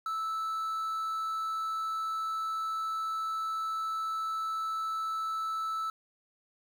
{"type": "tone with quantisation", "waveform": "triangle", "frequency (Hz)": 1313, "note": "E6", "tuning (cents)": -7, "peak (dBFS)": -29, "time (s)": [0.06, 5.9], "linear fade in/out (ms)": 2, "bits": 9, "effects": []}